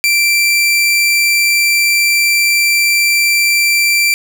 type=tone; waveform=sawtooth; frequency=2349 Hz; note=D7; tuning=in tune; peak=-6 dBFS; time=0.04-4.14 s; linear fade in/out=0 ms; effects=none